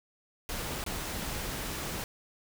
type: noise with dropouts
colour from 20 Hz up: pink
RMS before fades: -36 dBFS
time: 0.49-2.04 s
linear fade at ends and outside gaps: 1 ms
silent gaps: 0.84-0.863 s
effects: none